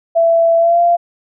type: tone with pitch glide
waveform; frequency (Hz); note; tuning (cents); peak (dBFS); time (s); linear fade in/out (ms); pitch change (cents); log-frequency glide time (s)
sine; 667 to 690.5; E5 to F5; +20 to -20; -8; 0.15-0.97; 20; +60; 0.58-0.8
effects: none